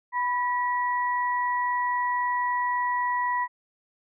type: tone pair together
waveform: sine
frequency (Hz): 987.8 / 1931.6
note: B5 / B6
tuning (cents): 0 / -39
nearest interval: octave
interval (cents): 1161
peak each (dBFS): -24 / -30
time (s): 0.12-3.48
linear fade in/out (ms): 50
effects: none